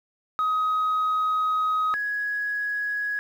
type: tone pair in turn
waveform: sine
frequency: 1261 / 1670.4 Hz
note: D#6 / G#6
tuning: +23 / +10 cents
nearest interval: perfect fourth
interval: 487 cents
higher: second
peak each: -19 / -24 dBFS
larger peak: first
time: 0.39-1.94 / 1.94-3.19 s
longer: first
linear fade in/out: 0 ms
effects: tanh soft clip ceiling -19 dBFS + 9-bit